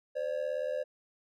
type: ring-modulated tone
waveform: triangle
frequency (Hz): 554.4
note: C#5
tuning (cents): 0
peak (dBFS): -26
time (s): 0.15-0.84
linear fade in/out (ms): 20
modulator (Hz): 38.8
effects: none